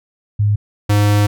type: tone pair in turn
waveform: sine / square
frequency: 103.83 / 103.33 Hz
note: G#2 / G#2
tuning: 0 / -8 cents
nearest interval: unison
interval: 8 cents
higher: first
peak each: -11 dBFS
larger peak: neither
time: 0.39-0.56 / 0.89-1.27 s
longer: second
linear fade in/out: 10 ms
effects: none